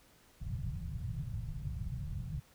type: low-pass noise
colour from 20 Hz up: white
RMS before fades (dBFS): -39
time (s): 0.4-2.41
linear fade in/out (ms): 20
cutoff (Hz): 160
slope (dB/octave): 48
effects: pink hiss -64 dBFS RMS until 2.54 s